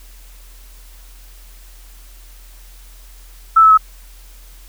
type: tone with pitch steps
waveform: sine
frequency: 1319 / 1302.3 / 1285.9 Hz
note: E6 / E6 / E6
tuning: +1 / -21 / -43 cents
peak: -5 dBFS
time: 3.56-3.776 s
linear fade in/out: 10 ms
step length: 72 ms
effects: added 42 Hz sine -38 dBFS peak until 4.68 s + white hiss -47 dBFS RMS until 4.68 s